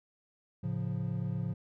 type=chord; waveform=triangle; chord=A augmented; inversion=none; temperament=equal with one note detuned; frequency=110 / 138.59 / 175.83 Hz; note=A2 / C#3 / E#3; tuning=0 / 0 / +12 cents; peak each=-34 / -34 / -34 dBFS; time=0.63-1.54 s; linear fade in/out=10 ms; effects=none